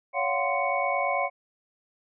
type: tone cluster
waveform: sine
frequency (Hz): 563 / 698 / 747 / 1040 / 2226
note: C#5 / F5 / F#5 / C6 / C#7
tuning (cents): +27 / -1 / +16 / -11 / +7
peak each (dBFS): -30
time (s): 0.13-1.3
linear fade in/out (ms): 50
effects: none